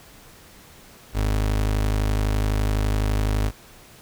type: tone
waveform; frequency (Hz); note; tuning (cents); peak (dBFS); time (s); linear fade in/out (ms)
30% pulse; 51.91; G#1; 0; -17; 1.13-3.52; 50
effects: pink hiss -48 dBFS RMS until 4.01 s